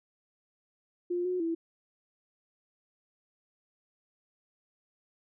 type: tone with pitch steps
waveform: sine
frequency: 352.3 / 363.7 / 330.9 Hz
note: F4 / F#4 / E4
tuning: +15 / -30 / +7 cents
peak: -28 dBFS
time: 1.1-1.55 s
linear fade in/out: 10 ms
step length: 150 ms
effects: none